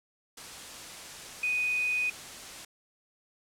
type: tone in noise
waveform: sine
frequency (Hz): 2489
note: D#7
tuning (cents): 0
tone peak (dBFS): -26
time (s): 1.43-2.1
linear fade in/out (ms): 5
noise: white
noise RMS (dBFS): -43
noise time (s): 0.37-2.65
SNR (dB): +14
effects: low-pass 9000 Hz 12 dB/octave